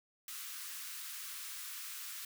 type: high-pass noise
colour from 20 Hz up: white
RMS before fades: -45 dBFS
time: 0.28-2.25 s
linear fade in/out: 2 ms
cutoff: 1100 Hz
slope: 48 dB/octave
effects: none